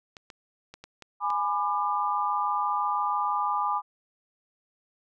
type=clicks; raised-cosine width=0.2 ms; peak=-26 dBFS; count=6; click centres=0.168 / 0.302 / 0.74 / 0.84 / 1.023 / 1.303 s
type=chord; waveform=sine; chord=G# diminished; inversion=none; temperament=just; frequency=830.6 / 996.7 / 1196.1 Hz; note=G#5 / B5 / D6; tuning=0 / +16 / +31 cents; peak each=-29 / -29 / -28 dBFS; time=1.2-3.82 s; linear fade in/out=50 ms
effects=none